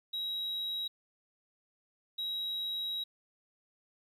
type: tone bursts at uneven times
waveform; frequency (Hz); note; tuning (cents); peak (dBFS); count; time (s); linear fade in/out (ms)
sine; 3842; B7; -48; -31; 2; 0.13-0.88 / 2.18-3.04; 10
effects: tanh soft clip ceiling -32 dBFS + 11-bit